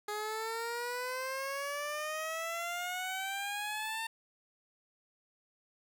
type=exponential sweep; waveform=15% pulse; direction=up; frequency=415.3 to 907 Hz; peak=-29 dBFS; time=0.08-4.07 s; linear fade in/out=5 ms; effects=none